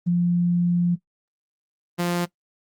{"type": "tone pair in turn", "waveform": ["sine", "sawtooth"], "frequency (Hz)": [174.61, 174.61], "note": ["F3", "F3"], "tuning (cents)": [0, 0], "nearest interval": "unison", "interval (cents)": 0, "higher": "neither", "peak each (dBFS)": -17, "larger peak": "neither", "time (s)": [[0.06, 0.96], [1.98, 2.26]], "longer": "first", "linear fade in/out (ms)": 20, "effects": ["noise-tail reverb RT60 0.1 s tail -18 dB re dry", "Opus 32 kbps"]}